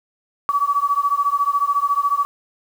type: beating tone pair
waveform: sine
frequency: 1135 / 1149 Hz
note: C#6 / D6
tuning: +41 / -38 cents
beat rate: 14 Hz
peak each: -19 dBFS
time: 0.49-2.25 s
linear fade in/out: 0 ms
effects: 7-bit